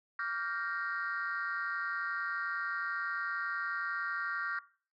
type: chord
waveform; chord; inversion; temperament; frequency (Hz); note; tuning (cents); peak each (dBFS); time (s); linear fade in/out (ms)
sine; G minor seventh; second; equal with one note detuned; 1151.8 / 1396.9 / 1568 / 1864.7; D6 / F6 / G6 / Bb6; -34 / 0 / 0 / 0; -39 / -36 / -38 / -40; 0.19-4.59; 2
effects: noise-tail reverb RT60 0.4 s tail -18 dB re dry + tanh soft clip ceiling -27 dBFS